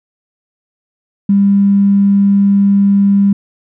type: tone with tanh clipping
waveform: triangle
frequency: 199.4 Hz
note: G3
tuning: 30 cents sharp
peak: -6 dBFS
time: 1.29-3.33 s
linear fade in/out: 5 ms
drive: 3 dB
effects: none